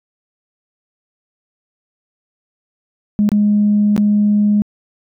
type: tone with dropouts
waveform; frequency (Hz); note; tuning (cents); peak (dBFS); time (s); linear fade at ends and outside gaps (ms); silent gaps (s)
sine; 207.7; G#3; 0; -9; 3.19-4.62; 0; 3.29-3.318 / 3.964-3.978
effects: tanh soft clip ceiling -5 dBFS